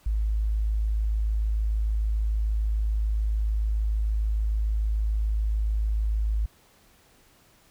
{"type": "tone", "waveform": "sine", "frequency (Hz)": 53.4, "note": "G#1", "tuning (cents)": 49, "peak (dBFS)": -22, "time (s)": [0.06, 6.46], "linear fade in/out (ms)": 5, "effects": ["pink hiss -59 dBFS RMS until 7.7 s"]}